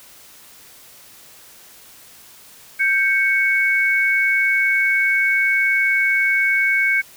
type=tone pair together; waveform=sine; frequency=1569.8 / 2220 Hz; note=G6 / C#7; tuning=+2 / +2 cents; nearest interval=tritone; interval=600 cents; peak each=-19 / -16 dBFS; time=2.79-7.02 s; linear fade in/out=20 ms; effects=white hiss -45 dBFS RMS until 7.16 s